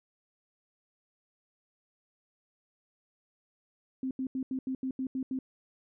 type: tone bursts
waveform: sine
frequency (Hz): 261.6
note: C4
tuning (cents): 0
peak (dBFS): -30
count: 9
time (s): 4.03-5.389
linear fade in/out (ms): 2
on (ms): 79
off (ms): 81
effects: none